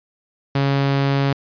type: tone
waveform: sawtooth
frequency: 138.59 Hz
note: C#3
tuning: in tune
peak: -12 dBFS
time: 0.55-1.33 s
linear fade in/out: 5 ms
effects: resampled to 11025 Hz